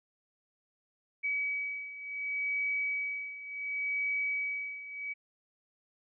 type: beating tone pair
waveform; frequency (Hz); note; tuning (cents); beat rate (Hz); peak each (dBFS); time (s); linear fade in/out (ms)
sine; 2275 / 2275.69; C#7 / C#7; +44 / +45; 0.69; -37 / -33; 1.23-5.14; 20
effects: none